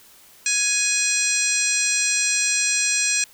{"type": "harmonic tone with a mistuned harmonic", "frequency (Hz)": 832, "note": "G#5", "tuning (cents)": 3, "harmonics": [2, 3, 4, 5, 6, 7, 8, 9, 10], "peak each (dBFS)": [-31, -24, -35, -28, -34, -24, -33, -24, -30], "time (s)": [0.46, 3.24], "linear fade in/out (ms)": 2, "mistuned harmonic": 10, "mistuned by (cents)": 28, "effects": ["white hiss -50 dBFS RMS until 3.33 s"]}